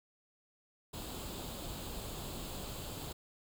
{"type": "noise with comb filter", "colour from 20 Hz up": "pink", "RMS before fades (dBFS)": -43, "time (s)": [0.93, 3.13], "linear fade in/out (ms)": 10, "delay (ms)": 0.26, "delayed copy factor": 0.6, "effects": []}